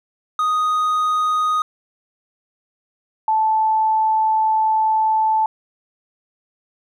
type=tone pair in turn; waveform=triangle / sine; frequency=1244.5 / 875.2 Hz; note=D#6 / A5; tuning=0 / -9 cents; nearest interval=tritone; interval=609 cents; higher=first; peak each=-14 dBFS; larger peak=neither; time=0.39-1.62 / 3.28-5.46 s; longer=second; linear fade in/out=2 ms; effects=none